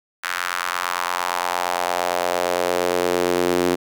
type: tone with high-pass filter sweep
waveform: sawtooth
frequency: 88.7 Hz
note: F2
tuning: 27 cents sharp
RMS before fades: -22 dBFS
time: 0.23-3.76 s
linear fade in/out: 20 ms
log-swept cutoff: 1500 to 320 Hz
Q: 2.3
effects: none